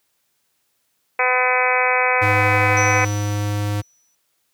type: harmonic tone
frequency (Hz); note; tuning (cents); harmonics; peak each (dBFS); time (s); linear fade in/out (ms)
252.5; B3; +39; 2 / 3 / 4 / 5 / 6 / 7 / 8 / 9 / 10; -23 / -23 / -23 / -26 / -25 / -27 / -23 / -22 / -25; 1.19-3.05; 5
type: tone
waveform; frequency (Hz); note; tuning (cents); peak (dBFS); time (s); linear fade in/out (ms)
square; 103.4; G#2; -7; -20; 2.21-3.82; 20
type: tone with exponential decay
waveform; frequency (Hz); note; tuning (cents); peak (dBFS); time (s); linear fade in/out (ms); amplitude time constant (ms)
sine; 5920; F#8; 0; -23; 2.77-4.15; 2; 300
effects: white hiss -68 dBFS RMS until 4.53 s + high-pass 60 Hz 12 dB/octave